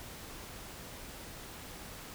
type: silence
effects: pink hiss -47 dBFS RMS until 2.14 s